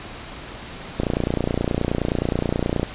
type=click train; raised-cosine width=2 ms; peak=-7 dBFS; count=55; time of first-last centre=1-2.831 s; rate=29.5 Hz; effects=pink hiss -36 dBFS RMS until 2.94 s + resampled to 8000 Hz